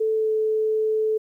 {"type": "tone with pitch glide", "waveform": "sine", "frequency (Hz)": [439.1, 435.1], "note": ["A4", "A4"], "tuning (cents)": [-4, -19], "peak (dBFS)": -19, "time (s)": [0, 1.18], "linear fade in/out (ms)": 10, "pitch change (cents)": -15, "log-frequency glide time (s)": [0.14, 0.32], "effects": ["10-bit"]}